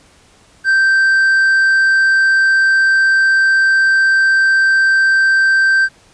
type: tone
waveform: triangle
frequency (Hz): 1564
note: G6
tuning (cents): -4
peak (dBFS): -7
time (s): 0.64-5.89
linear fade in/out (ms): 50
effects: pink hiss -48 dBFS RMS until 6.13 s + resampled to 22050 Hz